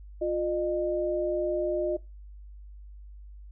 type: tone pair together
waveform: sine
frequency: 352.7 / 610.1 Hz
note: F4 / D#5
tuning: +17 / -34 cents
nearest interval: major sixth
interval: 949 cents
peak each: -28 dBFS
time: 0.21-1.97 s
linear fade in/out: 10 ms
effects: noise-tail reverb RT60 0.2 s tail -18 dB re dry + added 50 Hz sine -43 dBFS peak until 3.51 s